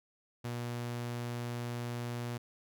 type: tone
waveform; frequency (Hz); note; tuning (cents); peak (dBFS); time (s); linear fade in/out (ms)
sawtooth; 120; B2; -49; -32; 0.44-2.38; 10
effects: none